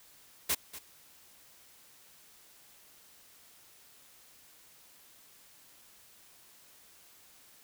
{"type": "noise with echo", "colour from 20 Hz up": "white", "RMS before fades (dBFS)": -29, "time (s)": [0.49, 0.55], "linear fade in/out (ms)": 10, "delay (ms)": 240, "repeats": 1, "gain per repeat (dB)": -15, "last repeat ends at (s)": 0.79, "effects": ["white hiss -59 dBFS RMS until 7.63 s"]}